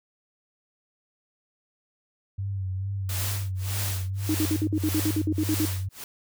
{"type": "tone with vibrato", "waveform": "sine", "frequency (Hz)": 96.2, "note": "G2", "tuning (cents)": -32, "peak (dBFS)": -27, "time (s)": [2.38, 5.89], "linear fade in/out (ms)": 10, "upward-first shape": "sine", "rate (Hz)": 2.3, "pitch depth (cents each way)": 51}
{"type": "noise with tremolo", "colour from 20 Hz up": "white", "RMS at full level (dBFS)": -31, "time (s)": [3.09, 6.04], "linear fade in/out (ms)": 2, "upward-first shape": "sine", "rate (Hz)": 1.7, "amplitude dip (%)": 100}
{"type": "tone bursts", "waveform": "sine", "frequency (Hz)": 310.1, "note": "D#4", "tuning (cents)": -6, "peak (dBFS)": -22, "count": 13, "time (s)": [4.29, 5.653], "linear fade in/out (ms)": 2, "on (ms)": 55, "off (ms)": 54}
{"effects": []}